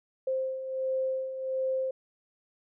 sine beating tone pair, 523.3 / 524.7 Hz, C5 / C5, 0 / +5 cents, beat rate 1.4 Hz, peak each -36 / -29 dBFS, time 0.27-1.91 s, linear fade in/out 5 ms, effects none

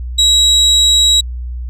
35% pulse tone, 3860 Hz, B7, 40 cents flat, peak -5 dBFS, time 0.18-1.21 s, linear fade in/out 10 ms, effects added 61 Hz sine -20 dBFS peak until 1.69 s + resampled to 32000 Hz

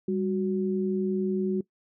sine tone pair together, 198 / 369.7 Hz, G3 / F#4, +18 / -1 cents, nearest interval major seventh, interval 1081 cents, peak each -27 dBFS, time 0.08-1.61 s, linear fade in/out 5 ms, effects noise-tail reverb RT60 0.1 s tail -20 dB re dry

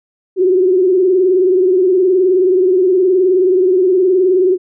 sine tone with vibrato, 370 Hz, F#4, in tune, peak -8 dBFS, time 0.36-4.58 s, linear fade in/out 50 ms, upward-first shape triangle, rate 19 Hz, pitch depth 95 cents each way, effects none

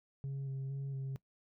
sine tone with pitch steps, 137.2 / 134.7 / 137.6 / 134.6 Hz, C#3 / C#3 / C#3 / C3, -17 / -49 / -12 / +49 cents, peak -34 dBFS, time 0.24-1.16 s, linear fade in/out 0 ms, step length 230 ms, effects noise-tail reverb RT60 0.1 s tail -21 dB re dry + tanh soft clip ceiling -36 dBFS

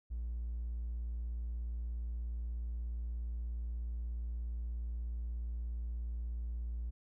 triangle tone, 58.4 Hz, A#1, 4 cents sharp, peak -33 dBFS, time 0.1-6.91 s, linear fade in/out 20 ms, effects tanh soft clip ceiling -32 dBFS

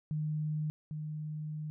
sine tone pair in turn, 153 / 153 Hz, D#3 / D#3, -29 / -29 cents, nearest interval unison, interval 0 cents, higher neither, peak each -31 / -36 dBFS, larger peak first, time 0.11-0.7 / 0.91-1.7 s, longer second, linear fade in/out 0 ms, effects none

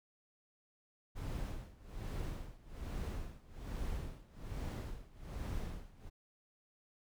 brown noise with tremolo, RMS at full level -39 dBFS, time 1.15-6.1 s, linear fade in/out 20 ms, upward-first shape sine, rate 1.2 Hz, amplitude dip 90%, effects none

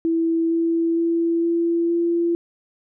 sine tone with pitch steps, 329.6 / 332.3 / 335 / 337.7 / 340.4 Hz, E4 / E4 / E4 / E4 / F4, 0 / +14 / +28 / +42 / -44 cents, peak -17 dBFS, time 0.05-2.35 s, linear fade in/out 0 ms, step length 460 ms, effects none

